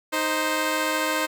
10% pulse tone pair together, 310.9 / 522.9 Hz, D#4 / C5, -1 / -1 cents, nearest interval major sixth, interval 900 cents, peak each -17 dBFS, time 0.12-1.27 s, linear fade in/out 20 ms, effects none

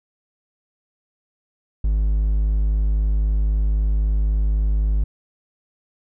triangle tone, 51.91 Hz, G#1, in tune, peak -14 dBFS, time 1.84-5.04 s, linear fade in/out 5 ms, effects none

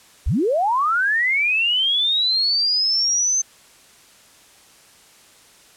sine linear sweep, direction up, 30.87 to 6272 Hz, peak -16 dBFS, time 0.26-3.42 s, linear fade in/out 10 ms, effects white hiss -50 dBFS RMS until 5.76 s + low-pass 10000 Hz 12 dB/octave

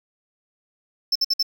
triangle tone bursts, 5300 Hz, E8, 9 cents sharp, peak -16 dBFS, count 4, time 1.12-1.428 s, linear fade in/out 5 ms, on 35 ms, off 56 ms, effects 8-bit

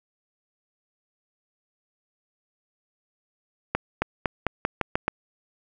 accelerating click train, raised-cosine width 0.5 ms, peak -7 dBFS, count 8, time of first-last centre 3.75-5.08 s, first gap 270 ms, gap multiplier 0.88, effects none

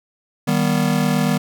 square chord, Eb augmented, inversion none, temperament just, 155.56 / 194.45 / 243.1 Hz, Eb3 / G3 / B3, 0 / -14 / -27 cents, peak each -21 dBFS, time 0.47-1.38 s, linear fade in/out 10 ms, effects none

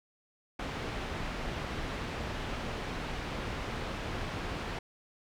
pink low-pass noise, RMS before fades -37 dBFS, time 0.59-4.79 s, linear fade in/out 5 ms, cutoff 3200 Hz, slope 12 dB/octave, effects none

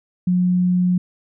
sine tone, 180.2 Hz, F#3, 45 cents flat, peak -14 dBFS, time 0.27-0.98 s, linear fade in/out 5 ms, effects none

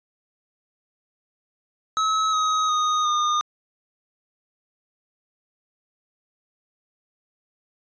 square tone with pitch steps, 1288 / 1264.4 / 1241.3 / 1218.5 Hz, E6 / D#6 / D#6 / D#6, -41 / +27 / -4 / -37 cents, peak -20 dBFS, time 1.97-3.41 s, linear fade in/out 0 ms, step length 360 ms, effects resampled to 16000 Hz

